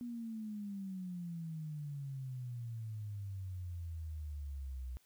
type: exponential sweep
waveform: sine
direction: down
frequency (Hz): 243.7 to 61.74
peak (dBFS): -40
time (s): 0.01-4.97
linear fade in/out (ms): 0
effects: white hiss -71 dBFS RMS until 5.05 s